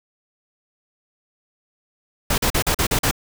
pink noise bursts, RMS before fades -19 dBFS, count 7, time 2.3-3.112 s, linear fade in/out 5 ms, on 80 ms, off 42 ms, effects none

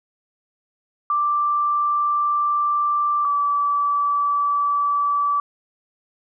sine tone pair in turn, 1176 / 1154.5 Hz, D6 / D6, +2 / -30 cents, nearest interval unison, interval 32 cents, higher first, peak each -17 dBFS, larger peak neither, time 1.1-3.25 / 3.25-5.4 s, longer neither, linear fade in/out 2 ms, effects none

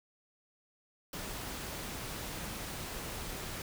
pink noise, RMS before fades -41 dBFS, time 1.13-3.62 s, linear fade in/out 2 ms, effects none

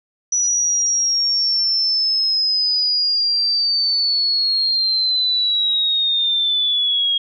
sine linear sweep, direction down, 5900 to 3264 Hz, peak -15 dBFS, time 0.32-7.18 s, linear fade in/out 5 ms, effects none

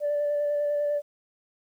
sine tone with vibrato, 585 Hz, D5, 7 cents flat, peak -22 dBFS, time 0-1.02 s, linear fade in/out 50 ms, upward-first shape square, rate 10 Hz, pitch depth 11 cents each way, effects tanh soft clip ceiling -20 dBFS + 10-bit

